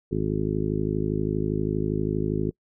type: harmonic tone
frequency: 52.5 Hz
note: G#1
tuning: 19 cents sharp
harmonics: 1 / 2 / 3 / 4 / 5 / 6 / 7 / 8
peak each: -34 / -32 / -29 / -33 / -31 / -34 / -29 / -33 dBFS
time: 0.11-2.51 s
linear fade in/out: 10 ms
effects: noise-tail reverb RT60 0.1 s tail -26 dB re dry